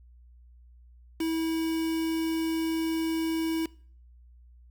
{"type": "tone with quantisation", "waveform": "triangle", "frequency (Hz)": 324.4, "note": "E4", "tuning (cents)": -28, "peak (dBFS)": -24, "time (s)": [1.2, 3.66], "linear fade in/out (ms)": 5, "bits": 6, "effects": ["noise-tail reverb RT60 0.5 s tail -23 dB re dry", "added 60 Hz sine -51 dBFS peak until 4.7 s"]}